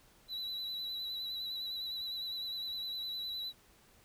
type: tone with vibrato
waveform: triangle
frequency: 3951 Hz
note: B7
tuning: in tune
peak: -36 dBFS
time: 0.28-3.53 s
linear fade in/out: 50 ms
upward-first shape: sine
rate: 9.8 Hz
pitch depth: 35 cents each way
effects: pink hiss -64 dBFS RMS until 4.04 s